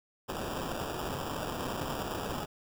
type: noise with sample-and-hold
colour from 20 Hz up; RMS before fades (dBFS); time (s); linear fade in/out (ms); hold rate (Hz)
blue; -36; 0.28-2.46; 20; 2100
effects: none